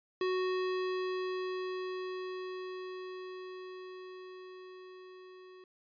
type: tone with level ramp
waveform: square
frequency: 370 Hz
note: F#4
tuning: in tune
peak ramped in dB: -30 to -52 dBFS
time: 0.21-5.64 s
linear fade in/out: 2 ms
effects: resampled to 11025 Hz